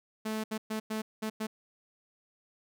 sawtooth tone bursts at uneven times, 217.7 Hz, A3, 18 cents flat, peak -28 dBFS, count 6, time 0.25-0.44 / 0.51-0.58 / 0.7-0.8 / 0.9-1.02 / 1.22-1.3 / 1.4-1.47 s, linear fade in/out 10 ms, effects none

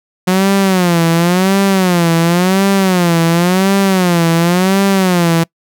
sawtooth tone with vibrato, 180.7 Hz, F#3, 41 cents flat, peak -5 dBFS, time 0.27-5.44 s, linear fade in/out 10 ms, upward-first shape sine, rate 0.93 Hz, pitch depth 150 cents each way, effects noise-tail reverb RT60 0.1 s tail -25 dB re dry

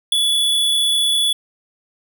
square tone with ADSR envelope, 3427 Hz, A7, 46 cents flat, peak -10 dBFS, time 0.12-1.33 s, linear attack 5 ms, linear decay 5 ms, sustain -5 dB, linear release 6 ms, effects none

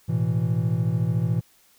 triangle chord, A suspended second, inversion none, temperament just, 110 / 123.75 / 165 Hz, A2 / B2 / E3, 0 / +4 / +2 cents, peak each -23 dBFS, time 0.08-1.41 s, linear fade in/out 20 ms, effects white hiss -59 dBFS RMS until 1.78 s

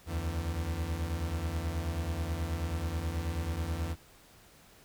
40% pulse beating tone pair, 74 / 83.3 Hz, D2 / E2, +14 / +19 cents, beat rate 9.3 Hz, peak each -36 / -32 dBFS, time 0.06-3.96 s, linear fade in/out 50 ms, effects pink hiss -58 dBFS RMS until 4.84 s

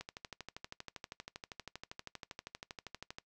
click train, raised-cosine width 0.2 ms, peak -26 dBFS, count 41, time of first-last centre 0.01-3.185 s, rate 12.6 Hz, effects noise-tail reverb RT60 0.1 s tail -21 dB re dry

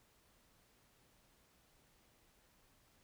silence, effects pink hiss -71 dBFS RMS until 3.03 s

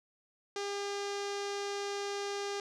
sawtooth tone with low-pass filter, 402.6 Hz, G4, 46 cents sharp, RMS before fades -37 dBFS, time 0.56-2.6 s, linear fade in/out 2 ms, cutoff 5900 Hz, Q 1.9, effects none

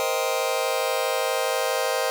sawtooth chord, C minor seventh, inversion third, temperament just, 470.9 / 523.3 / 627.9 / 784.9 Hz, Bb4 / C5 / Eb5 / G5, +18 / 0 / +16 / +2 cents, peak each -25 / -22 / -24 / -26 dBFS, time 0-2.1 s, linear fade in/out 0 ms, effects none

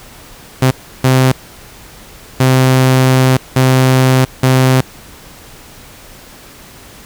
sawtooth tone bursts at uneven times, 130 Hz, C3, 11 cents flat, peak -3 dBFS, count 5, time 0.62-0.71 / 1.04-1.32 / 2.4-3.37 / 3.56-4.25 / 4.43-4.81 s, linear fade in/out 5 ms, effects pink hiss -37 dBFS RMS until 7.05 s

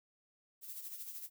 violet noise with tremolo, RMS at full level -44 dBFS, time 0.61-1.3 s, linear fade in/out 50 ms, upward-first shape sine, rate 13 Hz, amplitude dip 55%, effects none

